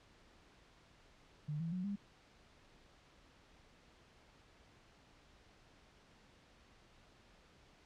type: tone with pitch steps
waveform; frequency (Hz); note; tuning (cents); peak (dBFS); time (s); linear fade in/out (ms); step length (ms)
sine; 150 / 165.48 / 182.55 / 201.4; D3 / E3 / F#3 / G3; +37 / +7 / -23 / +47; -37; 1.48-1.96; 10; 120
effects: pink hiss -65 dBFS RMS until 7.85 s + low-pass 5000 Hz 12 dB/octave